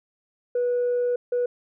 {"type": "tone bursts at uneven times", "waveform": "sine", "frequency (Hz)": 488.5, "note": "B4", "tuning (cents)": -19, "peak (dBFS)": -19, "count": 2, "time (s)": [[0.55, 1.16], [1.32, 1.46]], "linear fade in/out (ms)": 5, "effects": ["tanh soft clip ceiling -18 dBFS"]}